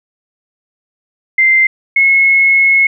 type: tone pair in turn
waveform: sine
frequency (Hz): 2085 / 2178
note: C7 / C#7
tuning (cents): -7 / -31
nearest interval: minor second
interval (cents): 76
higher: second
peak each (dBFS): -6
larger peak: neither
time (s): 1.38-1.67 / 1.96-2.87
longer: second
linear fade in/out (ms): 5
effects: none